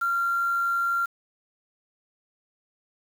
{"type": "tone with quantisation", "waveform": "sine", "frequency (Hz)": 1381, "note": "F6", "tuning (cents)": -20, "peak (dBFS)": -22, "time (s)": [0.01, 1.06], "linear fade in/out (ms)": 10, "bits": 7, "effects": []}